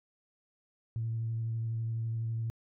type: tone with vibrato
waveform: sine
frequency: 113.7 Hz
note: A#2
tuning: 43 cents flat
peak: -30 dBFS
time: 0.96-2.5 s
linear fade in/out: 0 ms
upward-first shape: sine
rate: 12 Hz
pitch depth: 15 cents each way
effects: tanh soft clip ceiling -26 dBFS